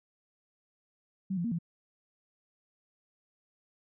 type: tone with pitch steps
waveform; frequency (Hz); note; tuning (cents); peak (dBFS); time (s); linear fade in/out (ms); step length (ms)
sine; 191.1 / 172.2 / 233.9 / 168.8; G3 / F3 / A#3 / E3; -44 / -24 / +6 / +41; -29; 1.3-1.588; 10; 72
effects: none